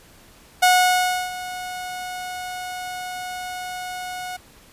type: tone with ADSR envelope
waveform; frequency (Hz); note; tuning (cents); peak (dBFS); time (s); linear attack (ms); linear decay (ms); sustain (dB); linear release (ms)
sawtooth; 730; F#5; -24; -8; 0.62-4.37; 11; 670; -17; 11
effects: pink hiss -50 dBFS RMS until 4.72 s + resampled to 32000 Hz